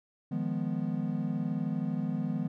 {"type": "chord", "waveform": "triangle", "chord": "F half-diminished seventh", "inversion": "third", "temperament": "equal", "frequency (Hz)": [155.56, 174.61, 207.7, 246.9], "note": ["Eb3", "F3", "Ab3", "Cb4"], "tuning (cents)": [0, 0, 0, 0], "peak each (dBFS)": -33, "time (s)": [0.31, 2.48], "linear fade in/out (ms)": 10, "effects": []}